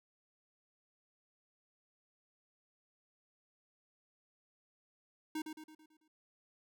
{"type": "tone with echo", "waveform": "square", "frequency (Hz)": 311.1, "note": "D#4", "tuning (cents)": 0, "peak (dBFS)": -37, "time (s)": [5.35, 5.42], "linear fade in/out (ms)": 5, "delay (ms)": 110, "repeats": 6, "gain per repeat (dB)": -6, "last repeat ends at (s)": 6.08, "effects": []}